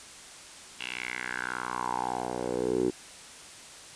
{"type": "tone with band-pass filter sweep", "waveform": "10% pulse", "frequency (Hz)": 61.74, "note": "B1", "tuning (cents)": 0, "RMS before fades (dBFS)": -32, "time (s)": [0.79, 2.91], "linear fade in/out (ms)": 20, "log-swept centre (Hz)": [2900, 350], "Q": 4.7, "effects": ["white hiss -47 dBFS RMS until 3.95 s", "resampled to 22050 Hz"]}